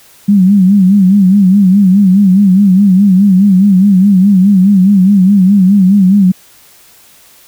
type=tone with vibrato; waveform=sine; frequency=193.6 Hz; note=G3; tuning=21 cents flat; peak=-3 dBFS; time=0.28-6.32 s; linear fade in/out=10 ms; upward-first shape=sine; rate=4.8 Hz; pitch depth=110 cents each way; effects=white hiss -42 dBFS RMS until 7.47 s

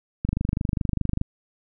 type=click train; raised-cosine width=5 ms; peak=-11 dBFS; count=25; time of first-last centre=0.25-1.214 s; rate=24.9 Hz; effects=none

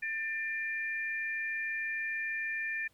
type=tone pair together; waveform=sine; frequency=1786.7 / 2385 Hz; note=A6 / D7; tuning=+26 / +26 cents; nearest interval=perfect fourth; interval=500 cents; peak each=-34 / -37 dBFS; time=0.02-2.88 s; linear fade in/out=10 ms; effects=pink hiss -69 dBFS RMS until 2.93 s

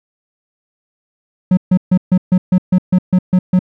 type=tone bursts; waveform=triangle; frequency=183 Hz; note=F#3; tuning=19 cents flat; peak=-5 dBFS; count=11; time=1.51-3.592 s; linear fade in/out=5 ms; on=62 ms; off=140 ms; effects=none

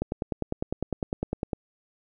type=click train; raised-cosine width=2 ms; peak=-14 dBFS; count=16; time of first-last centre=0.02-1.532 s; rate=9.92 Hz; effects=none

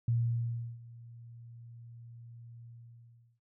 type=tone with ADSR envelope; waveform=sine; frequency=117.3 Hz; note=A#2; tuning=11 cents sharp; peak=-25 dBFS; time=0.08-3.4 s; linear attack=3 ms; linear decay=700 ms; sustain=-22 dB; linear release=740 ms; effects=none

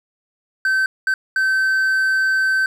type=tone bursts at uneven times; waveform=triangle; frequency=1543 Hz; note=G6; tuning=28 cents flat; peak=-13 dBFS; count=3; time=0.65-0.86 / 1.07-1.14 / 1.36-2.66 s; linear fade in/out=2 ms; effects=none

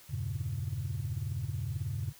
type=chord; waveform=sine; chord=E diminished seventh; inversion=none; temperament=equal; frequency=82.41 / 98 / 116.54 / 138.59 Hz; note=E2 / G2 / Bb2 / Db3; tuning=0 / 0 / 0 / 0 cents; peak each=-40 / -36 / -37 / -37 dBFS; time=0.09-2.13 s; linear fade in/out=20 ms; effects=tanh soft clip ceiling -25 dBFS + white hiss -56 dBFS RMS until 2.19 s

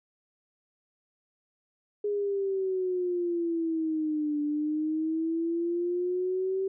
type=exponential two-way sweep; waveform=sine; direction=down then up; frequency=415.3 to 293.7 to 386.6 Hz; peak=-26 dBFS; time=2.04-6.68 s; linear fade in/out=5 ms; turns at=4.41 s; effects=none

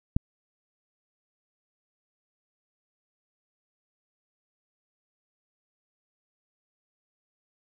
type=click; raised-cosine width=5 ms; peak=-10 dBFS; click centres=0.165 s; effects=none

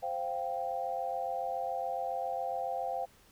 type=chord; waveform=sine; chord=C suspended fourth; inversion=none; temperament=just; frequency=523.3 / 697.7 / 784.9 Hz; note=C5 / F5 / G5; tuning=0 / -2 / +2 cents; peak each=-38 / -36 / -36 dBFS; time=0.02-3.06 s; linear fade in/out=20 ms; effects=pink hiss -62 dBFS RMS until 3.31 s

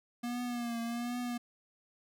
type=tone with vibrato; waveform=square; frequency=238.4 Hz; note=A#3; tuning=39 cents sharp; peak=-35 dBFS; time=0.23-1.38 s; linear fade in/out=10 ms; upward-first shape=triangle; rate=1.3 Hz; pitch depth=57 cents each way; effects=none

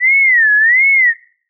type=tone with vibrato; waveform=sine; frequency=1927 Hz; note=B6; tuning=43 cents flat; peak=-7 dBFS; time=0-1.14 s; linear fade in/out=50 ms; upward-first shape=sine; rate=1.4 Hz; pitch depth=230 cents each way; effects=noise-tail reverb RT60 0.5 s tail -23 dB re dry

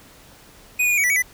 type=tone with pitch steps; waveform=square; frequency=2484 / 2457 / 2432 / 2255 / 1965 / 2256 / 1993 Hz; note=D#7 / D#7 / D#7 / C#7 / B6 / C#7 / B6; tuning=-3 / -22 / -40 / +29 / -9 / +30 / +15 cents; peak=-17 dBFS; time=0.79-1.224 s; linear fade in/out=10 ms; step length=62 ms; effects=pink hiss -48 dBFS RMS until 1.33 s

